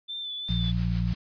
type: tone with vibrato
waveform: sine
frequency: 3520 Hz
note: A7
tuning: in tune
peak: -32 dBFS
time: 0.08-0.72 s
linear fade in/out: 20 ms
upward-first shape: sine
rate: 2.8 Hz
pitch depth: 32 cents each way
type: noise with tremolo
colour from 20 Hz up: white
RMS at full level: -41 dBFS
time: 0.48-1.15 s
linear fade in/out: 5 ms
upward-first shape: sine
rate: 6.7 Hz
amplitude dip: 50%
type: harmonic tone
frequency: 58.27 Hz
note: A#1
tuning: in tune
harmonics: 1 / 2 / 3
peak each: -28 / -28 / -28 dBFS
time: 0.49-1.14 s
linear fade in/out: 5 ms
effects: resampled to 11025 Hz